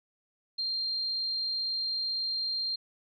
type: tone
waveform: sine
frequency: 4186 Hz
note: C8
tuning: in tune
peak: -29 dBFS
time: 0.58-2.76 s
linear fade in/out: 10 ms
effects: none